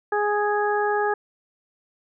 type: harmonic tone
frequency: 415.3 Hz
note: G#4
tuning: in tune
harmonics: 1 / 2 / 3 / 4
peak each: -23 / -24 / -30 / -28 dBFS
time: 0.12-1.14 s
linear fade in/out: 5 ms
effects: none